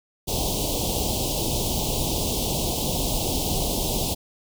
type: band-stop noise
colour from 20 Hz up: pink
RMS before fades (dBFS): -25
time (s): 0.27-4.15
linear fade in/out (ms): 20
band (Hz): 900 to 2900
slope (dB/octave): 48
effects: none